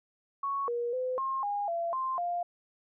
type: tone with pitch steps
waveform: sine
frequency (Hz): 1109 / 476.6 / 509 / 1068 / 816 / 679 / 1048 / 700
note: C#6 / A#4 / C5 / C6 / G#5 / F5 / C6 / F5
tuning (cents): 0 / +38 / -48 / +35 / -31 / -49 / +2 / +4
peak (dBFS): -29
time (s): 0.43-2.43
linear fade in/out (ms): 5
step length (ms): 250
effects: none